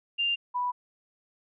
sine tone pair in turn, 2794 / 985.7 Hz, F7 / B5, 0 / -4 cents, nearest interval octave + tritone, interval 1804 cents, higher first, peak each -24 / -26 dBFS, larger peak first, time 0.18-0.36 / 0.54-0.72 s, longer neither, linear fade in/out 20 ms, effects none

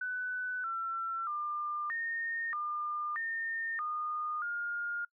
sine tone with pitch steps, 1497 / 1348 / 1198 / 1838 / 1203 / 1822 / 1223 / 1417 Hz, F#6 / E6 / D6 / A#6 / D6 / A#6 / D#6 / F6, +20 / +38 / +34 / -25 / +41 / -40 / -30 / +25 cents, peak -33 dBFS, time 0.01-5.05 s, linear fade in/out 5 ms, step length 630 ms, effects noise-tail reverb RT60 0.1 s tail -25 dB re dry

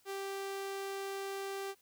sawtooth tone, 392 Hz, G4, in tune, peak -34 dBFS, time 0.05-1.75 s, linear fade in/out 50 ms, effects white hiss -69 dBFS RMS until 1.81 s

